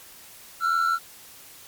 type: tone pair together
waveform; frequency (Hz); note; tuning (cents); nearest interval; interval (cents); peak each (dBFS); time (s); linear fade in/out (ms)
triangle; 1343 / 1427; E6 / F6; +32 / +37; minor second; 105; -19 / -25; 0.6-0.99; 50
effects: white hiss -47 dBFS RMS until 1.67 s + MP3 96 kbps

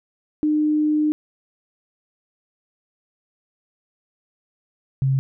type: tone pair in turn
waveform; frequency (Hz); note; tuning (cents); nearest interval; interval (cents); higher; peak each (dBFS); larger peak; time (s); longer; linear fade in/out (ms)
sine; 303.3 / 134.25; D#4 / C3; -44 / +45; octave + major second; 1411; first; -16; neither; 0.43-1.12 / 5.02-5.19; first; 0
effects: none

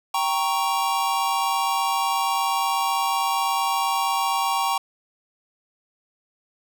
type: chord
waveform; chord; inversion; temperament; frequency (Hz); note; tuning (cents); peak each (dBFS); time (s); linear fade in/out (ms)
square; G diminished; none; equal; 784 / 932.3 / 1108.7; G5 / Bb5 / Db6; 0 / 0 / 0; -26 / -26 / -26; 0.14-4.78; 5
effects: none

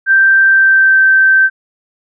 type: tone with pitch glide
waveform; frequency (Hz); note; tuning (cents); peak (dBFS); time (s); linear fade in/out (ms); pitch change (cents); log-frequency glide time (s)
sine; 1568 to 1553.6; G6 to G6; 0 to -16; -5; 0.06-1.5; 50; -16; 0.47-1
effects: none

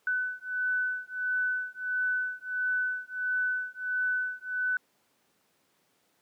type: beating tone pair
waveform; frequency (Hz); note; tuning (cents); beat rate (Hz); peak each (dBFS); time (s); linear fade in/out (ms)
sine; 1500 / 1501.5; F#6 / F#6; +23 / +25; 1.5; -31; 0.07-4.77; 2
effects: pink hiss -70 dBFS RMS until 6.21 s + high-pass 200 Hz 12 dB/octave

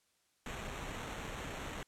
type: noise with sample-and-hold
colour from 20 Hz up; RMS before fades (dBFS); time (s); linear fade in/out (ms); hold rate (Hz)
pink; -43; 0.46-1.83; 2; 4900
effects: white hiss -75 dBFS RMS until 1.87 s + low-pass 10000 Hz 12 dB/octave

